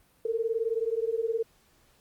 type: beating tone pair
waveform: sine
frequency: 444.4 / 463.4 Hz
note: A4 / A#4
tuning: +17 / -10 cents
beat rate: 19 Hz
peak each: -29 dBFS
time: 0.25-1.43 s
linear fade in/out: 5 ms
effects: pink hiss -64 dBFS RMS until 2 s + Opus 32 kbps